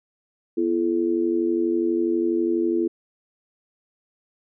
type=tone with amplitude modulation; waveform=sine; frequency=338 Hz; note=E4; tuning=43 cents sharp; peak=-15 dBFS; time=0.57-2.88 s; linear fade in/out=10 ms; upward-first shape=sine; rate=92.2 Hz; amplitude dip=90%; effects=none